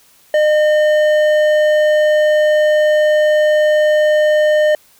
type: tone with hard clipping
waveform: triangle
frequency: 608 Hz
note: D#5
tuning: 40 cents flat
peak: -11 dBFS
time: 0.34-4.75 s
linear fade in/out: 2 ms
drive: 12 dB
effects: white hiss -50 dBFS RMS until 4.99 s